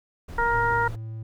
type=noise; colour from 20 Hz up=brown; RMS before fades=-35 dBFS; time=0.28-0.96 s; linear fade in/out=10 ms
type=harmonic tone; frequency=469.5 Hz; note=A#4; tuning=12 cents sharp; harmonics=1 / 2 / 3 / 4; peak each=-29 / -23 / -25 / -31 dBFS; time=0.38-0.88 s; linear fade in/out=5 ms
type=tone; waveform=triangle; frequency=111.2 Hz; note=A2; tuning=19 cents sharp; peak=-30 dBFS; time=0.53-1.23 s; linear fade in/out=5 ms
effects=none